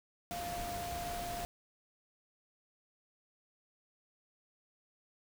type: tone in noise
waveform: sine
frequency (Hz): 698.5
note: F5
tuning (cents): 0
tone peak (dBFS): -39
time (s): 0.31-1.45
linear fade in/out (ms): 0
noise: pink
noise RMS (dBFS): -43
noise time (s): 0.31-1.45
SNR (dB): +1
effects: none